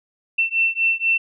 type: beating tone pair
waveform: sine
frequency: 2688 / 2692.1 Hz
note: E7 / E7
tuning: +33 / +36 cents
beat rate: 4.1 Hz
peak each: -20 dBFS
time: 0.38-1.18 s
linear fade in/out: 10 ms
effects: none